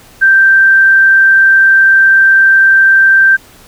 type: tone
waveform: sine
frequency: 1568 Hz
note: G6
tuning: in tune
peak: -3 dBFS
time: 0.21-3.37 s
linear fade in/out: 20 ms
effects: pink hiss -40 dBFS RMS until 3.67 s